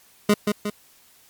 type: tone with echo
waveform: 25% pulse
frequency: 207.7 Hz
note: G#3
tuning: in tune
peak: -10 dBFS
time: 0.29-0.34 s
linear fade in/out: 5 ms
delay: 180 ms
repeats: 2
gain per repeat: -5 dB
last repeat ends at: 0.7 s
effects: white hiss -55 dBFS RMS until 1.29 s + MP3 96 kbps